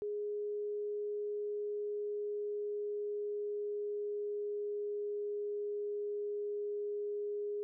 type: tone with pitch glide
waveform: sine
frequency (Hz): 415.3 to 412.9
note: G#4 to G#4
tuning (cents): 0 to -10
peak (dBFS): -35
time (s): 0.02-7.63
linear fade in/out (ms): 0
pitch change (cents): -10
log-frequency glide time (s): 1.17-5.24
effects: none